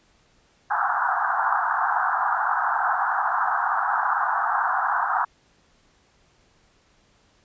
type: band-pass noise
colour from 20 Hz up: pink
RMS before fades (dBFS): -23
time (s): 0.7-5.25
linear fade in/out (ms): 10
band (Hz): 730 to 1600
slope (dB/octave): 96
effects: pink hiss -61 dBFS RMS until 7.44 s + resampled to 16000 Hz